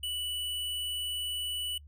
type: tone with hard clipping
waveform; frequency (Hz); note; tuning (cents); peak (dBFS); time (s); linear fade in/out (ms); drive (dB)
sine; 2960; F#7; 0; -33; 0.03-1.78; 5; 16
effects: noise-tail reverb RT60 0.1 s tail -26 dB re dry + added 73 Hz sine -49 dBFS peak until 1.87 s